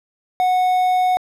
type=tone with quantisation; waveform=triangle; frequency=735 Hz; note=F#5; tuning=12 cents flat; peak=-12 dBFS; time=0.4-1.17 s; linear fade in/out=0 ms; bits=5; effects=low-pass 7000 Hz 12 dB/octave